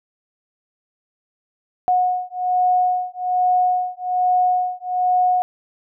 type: beating tone pair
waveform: sine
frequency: 728 / 729.2 Hz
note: F#5 / F#5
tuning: -28 / -25 cents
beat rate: 1.2 Hz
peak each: -19 / -19 dBFS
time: 1.88-5.42 s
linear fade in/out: 0 ms
effects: none